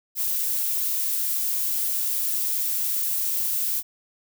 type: noise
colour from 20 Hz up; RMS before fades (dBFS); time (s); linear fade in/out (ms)
violet; -25; 0.15-3.83; 50
effects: none